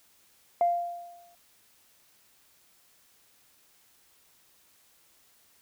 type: tone with exponential decay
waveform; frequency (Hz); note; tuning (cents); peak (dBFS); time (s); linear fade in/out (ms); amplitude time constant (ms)
sine; 695; F5; -9; -18; 0.61-1.35; 1; 160
effects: tanh soft clip ceiling -15 dBFS + white hiss -63 dBFS RMS until 5.61 s